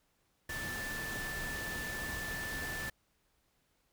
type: tone in noise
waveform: sine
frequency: 1760 Hz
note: A6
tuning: in tune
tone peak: -39 dBFS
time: 0.49-2.9 s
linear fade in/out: 5 ms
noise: pink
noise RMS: -42 dBFS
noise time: 0.49-2.9 s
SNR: 0 dB
effects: pink hiss -75 dBFS RMS until 3.92 s